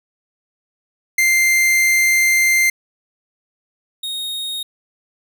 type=tone pair in turn; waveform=45% pulse; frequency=2093 / 3729 Hz; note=C7 / A#7; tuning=0 / 0 cents; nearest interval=minor seventh; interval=1000 cents; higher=second; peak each=-12 / -23 dBFS; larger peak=first; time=1.18-2.7 / 4.03-4.63 s; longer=first; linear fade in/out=5 ms; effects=none